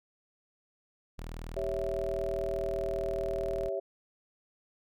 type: tone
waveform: sawtooth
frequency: 40.12 Hz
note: E1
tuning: 46 cents flat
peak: -35 dBFS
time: 1.18-3.69 s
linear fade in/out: 10 ms
type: chord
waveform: sine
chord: C# diminished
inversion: second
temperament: equal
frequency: 392 / 554.4 / 659.3 Hz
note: G4 / C#5 / E5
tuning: 0 / 0 / 0 cents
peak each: -35 dBFS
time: 1.56-3.8 s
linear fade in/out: 10 ms
effects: none